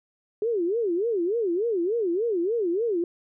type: tone with vibrato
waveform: sine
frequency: 400 Hz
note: G4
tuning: 35 cents sharp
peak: -22 dBFS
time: 0.42-3.04 s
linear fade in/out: 2 ms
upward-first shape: sine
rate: 3.4 Hz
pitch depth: 300 cents each way
effects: none